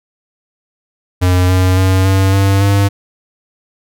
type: tone with pitch steps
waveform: square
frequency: 90.7 / 92.45 / 94.22 / 96.04 / 97.89 / 99.77 Hz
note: F#2 / F#2 / F#2 / G2 / G2 / G2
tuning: -34 / -1 / +32 / -35 / -2 / +31 cents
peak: -9 dBFS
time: 1.21-2.89 s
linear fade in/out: 20 ms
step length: 280 ms
effects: none